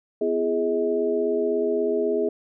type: tone cluster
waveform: sine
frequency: 252.4 / 340.2 / 416.7 / 635 Hz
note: B3 / F4 / G#4 / D#5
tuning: +38 / -45 / +6 / +35 cents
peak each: -30 / -28 / -22 / -29 dBFS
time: 0.21-2.29 s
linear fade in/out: 5 ms
effects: none